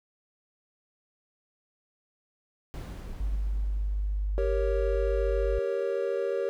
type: noise with exponential decay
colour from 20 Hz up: brown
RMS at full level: -35 dBFS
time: 2.74-5.41 s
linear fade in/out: 0 ms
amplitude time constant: 580 ms
type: tone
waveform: sine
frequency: 50.1 Hz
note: G1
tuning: 38 cents sharp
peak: -26 dBFS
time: 3.2-5.59 s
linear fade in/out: 5 ms
type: chord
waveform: triangle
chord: G diminished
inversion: none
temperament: equal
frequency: 392 / 466.2 / 554.4 Hz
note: G4 / Bb4 / Db5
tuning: 0 / 0 / 0 cents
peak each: -29 dBFS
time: 4.38-6.49 s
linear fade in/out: 0 ms
effects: none